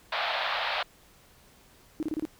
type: band-pass noise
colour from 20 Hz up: pink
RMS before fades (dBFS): -30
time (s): 0.12-0.83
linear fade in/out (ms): 5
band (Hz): 600 to 4200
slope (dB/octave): 48
type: tone bursts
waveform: sine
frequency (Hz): 311.1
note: D#4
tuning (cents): 0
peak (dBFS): -27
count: 5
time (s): 2-2.252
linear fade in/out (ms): 0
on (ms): 28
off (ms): 28
effects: pink hiss -58 dBFS RMS until 2.39 s